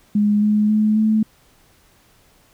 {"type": "tone with pitch steps", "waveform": "sine", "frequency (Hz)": [207.7, 210.8, 214, 217.3], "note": ["G#3", "G#3", "A3", "A3"], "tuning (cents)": [0, 26, -48, -21], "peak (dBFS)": -13, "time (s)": [0.15, 1.23], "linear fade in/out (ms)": 5, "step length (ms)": 270, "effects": ["pink hiss -55 dBFS RMS until 2.53 s"]}